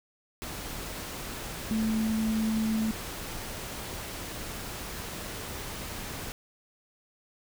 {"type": "tone in noise", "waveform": "sine", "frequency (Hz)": 220, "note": "A3", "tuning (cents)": 0, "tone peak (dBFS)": -25, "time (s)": [1.71, 2.91], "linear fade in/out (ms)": 0, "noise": "pink", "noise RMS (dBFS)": -38, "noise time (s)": [0.42, 6.32], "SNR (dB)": 10, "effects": []}